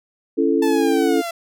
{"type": "chord", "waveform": "sine", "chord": "A major", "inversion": "first", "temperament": "equal with one note detuned", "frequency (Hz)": [277.2, 335.4, 440], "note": ["C#4", "E4", "A4"], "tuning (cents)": [0, 30, 0], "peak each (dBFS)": -19, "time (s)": [0.37, 1.22], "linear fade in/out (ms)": 20}
{"type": "linear sweep", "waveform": "sawtooth", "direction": "down", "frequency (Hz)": [884, 668], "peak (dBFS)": -21, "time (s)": [0.62, 1.31], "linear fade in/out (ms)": 5}
{"effects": []}